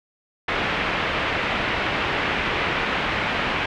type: low-pass noise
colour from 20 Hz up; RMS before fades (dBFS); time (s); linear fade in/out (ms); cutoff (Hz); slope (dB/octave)
white; -24; 0.48-3.66; 5; 2700; 24
effects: none